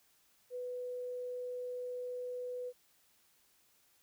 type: tone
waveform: sine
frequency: 496.2 Hz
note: B4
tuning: 8 cents sharp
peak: -38 dBFS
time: 0.5-2.73 s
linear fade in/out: 50 ms
effects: white hiss -70 dBFS RMS until 4.02 s